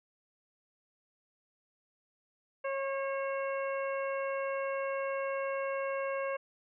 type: harmonic tone with a mistuned harmonic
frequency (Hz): 546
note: C#5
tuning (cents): -26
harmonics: 1 / 2 / 3 / 4 / 5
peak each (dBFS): -33 / -39 / -43 / -45 / -47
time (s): 2.64-6.37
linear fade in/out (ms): 10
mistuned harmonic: 3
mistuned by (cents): -20
effects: none